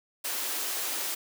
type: high-pass noise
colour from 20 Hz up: white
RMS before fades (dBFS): -32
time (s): 0.24-1.15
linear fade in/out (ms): 10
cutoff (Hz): 270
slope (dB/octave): 48
effects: none